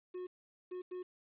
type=tone bursts at uneven times; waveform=triangle; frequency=363.7 Hz; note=F#4; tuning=30 cents flat; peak=-38 dBFS; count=3; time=0.14-0.27 / 0.71-0.82 / 0.91-1.03 s; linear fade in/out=10 ms; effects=resampled to 8000 Hz + 11-bit